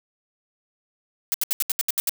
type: noise bursts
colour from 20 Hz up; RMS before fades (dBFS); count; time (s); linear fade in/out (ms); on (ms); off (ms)
blue; -22; 9; 1.32-2.094; 0; 22; 72
effects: none